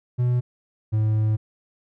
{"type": "tone pair in turn", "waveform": "triangle", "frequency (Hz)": [123.2, 108.29], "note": ["B2", "A2"], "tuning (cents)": [-4, -27], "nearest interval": "major second", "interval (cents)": 223, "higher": "first", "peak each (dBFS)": -16, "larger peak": "neither", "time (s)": [[0.18, 0.41], [0.92, 1.37]], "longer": "second", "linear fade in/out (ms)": 20, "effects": []}